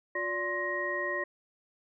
sine tone cluster, 357.4 / 580 / 1054 / 1880 Hz, F4 / D5 / C6 / A#6, +40 / -22 / +12 / +14 cents, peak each -38 / -36 / -38 / -32 dBFS, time 0.15-1.24 s, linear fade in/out 5 ms, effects none

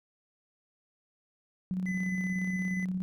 sine tone with tremolo, 184.6 Hz, F#3, 4 cents flat, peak -28 dBFS, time 1.71-3.02 s, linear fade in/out 0 ms, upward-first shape square, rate 17 Hz, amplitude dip 35%
triangle tone, 2010 Hz, B6, 30 cents sharp, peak -34 dBFS, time 1.86-2.85 s, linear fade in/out 5 ms
effects none

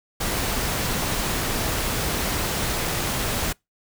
pink noise, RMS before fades -25 dBFS, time 0.2-3.53 s, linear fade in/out 10 ms, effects noise-tail reverb RT60 0.2 s tail -26 dB re dry

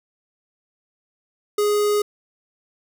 square tone with notch filter, 415.3 Hz, G#4, in tune, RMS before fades -19 dBFS, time 1.58-2.02 s, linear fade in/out 5 ms, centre 2400 Hz, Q 1.4, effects none

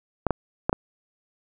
clicks, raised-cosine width 1 ms, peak -7 dBFS, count 4, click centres 0.267 / 0.307 / 0.695 / 0.729 s, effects none

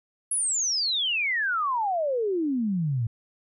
sine exponential sweep, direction down, 10900 to 108.7 Hz, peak -23 dBFS, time 0.31-3.07 s, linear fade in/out 5 ms, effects none

